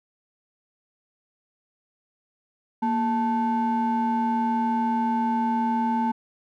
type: ring-modulated tone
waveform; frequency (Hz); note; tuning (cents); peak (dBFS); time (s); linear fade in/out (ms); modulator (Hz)
triangle; 323.4; E4; -33; -16; 2.82-6.12; 10; 557
effects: none